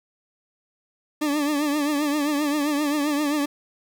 40% pulse tone with vibrato, 293.7 Hz, D4, in tune, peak -20 dBFS, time 1.21-3.46 s, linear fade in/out 10 ms, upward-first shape triangle, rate 7.6 Hz, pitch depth 87 cents each way, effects 8-bit

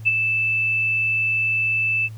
sine tone with ADSR envelope, 2637 Hz, E7, in tune, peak -12 dBFS, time 0.05-2.09 s, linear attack 26 ms, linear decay 27 ms, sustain -6 dB, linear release 39 ms, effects added 110 Hz sine -33 dBFS peak until 2.17 s + pink hiss -53 dBFS RMS until 2.17 s

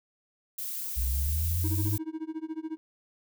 violet noise, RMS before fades -35 dBFS, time 0.58-1.98 s, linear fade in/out 5 ms
sine linear sweep, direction up, 59 to 103.83 Hz, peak -26 dBFS, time 0.96-1.98 s, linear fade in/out 20 ms
triangle tone with tremolo, 317.4 Hz, D#4, 35 cents sharp, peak -28 dBFS, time 1.64-2.77 s, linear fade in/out 0 ms, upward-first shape sine, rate 14 Hz, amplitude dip 95%
effects none

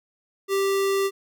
square tone, 392 Hz, G4, in tune, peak -21 dBFS, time 0.48-1.11 s, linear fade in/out 50 ms, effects none

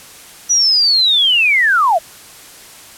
sine linear sweep, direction down, 5920 to 604 Hz, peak -9 dBFS, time 0.49-1.99 s, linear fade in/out 20 ms, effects white hiss -38 dBFS RMS until 2.97 s + low-pass 12000 Hz 12 dB/octave

